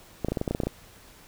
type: clicks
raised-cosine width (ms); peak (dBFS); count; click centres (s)
2; -13; 11; 0.247 / 0.285 / 0.32 / 0.372 / 0.414 / 0.478 / 0.51 / 0.549 / 0.602 / 0.635 / 0.67
effects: pink hiss -52 dBFS RMS until 1.27 s